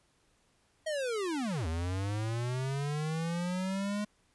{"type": "linear two-way sweep", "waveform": "square", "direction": "down then up", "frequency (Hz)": [643, 78.5, 210], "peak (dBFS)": -32, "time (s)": [0.86, 4.05], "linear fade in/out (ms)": 10, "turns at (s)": 1.67, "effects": ["pink hiss -70 dBFS RMS until 4.34 s", "resampled to 24000 Hz"]}